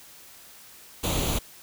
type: noise with comb filter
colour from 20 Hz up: pink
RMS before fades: -26 dBFS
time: 1.03-1.39 s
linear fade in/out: 10 ms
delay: 0.29 ms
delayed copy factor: +0.6
effects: white hiss -49 dBFS RMS until 1.62 s